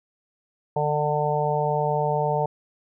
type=harmonic tone; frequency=149.2 Hz; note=D3; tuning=28 cents sharp; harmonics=1 / 3 / 4 / 5 / 6; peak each=-27 / -27 / -27 / -27 / -27 dBFS; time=0.76-2.46 s; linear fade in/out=5 ms; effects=none